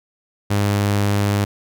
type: tone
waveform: sawtooth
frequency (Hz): 101.7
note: G#2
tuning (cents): -36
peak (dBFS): -12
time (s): 0.5-1.45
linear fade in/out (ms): 10
effects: none